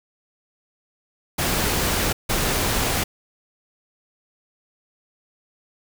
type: noise bursts at uneven times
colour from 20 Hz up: pink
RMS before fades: -22 dBFS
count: 2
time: 1.38-2.13 / 2.29-3.04 s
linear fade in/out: 10 ms
effects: none